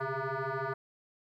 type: tone with frequency modulation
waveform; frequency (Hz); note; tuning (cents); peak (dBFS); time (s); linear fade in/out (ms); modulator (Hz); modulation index
sine; 395.3; G4; +15; -30; 0-0.74; 10; 268; 4.4
effects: tanh soft clip ceiling -29 dBFS + 12-bit